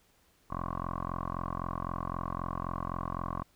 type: tone with low-pass filter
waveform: 10% pulse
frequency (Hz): 43.85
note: F1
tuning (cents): +8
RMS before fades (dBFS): -36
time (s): 0.5-3.43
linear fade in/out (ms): 10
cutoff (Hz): 1100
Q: 8.1
effects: pink hiss -67 dBFS RMS until 3.55 s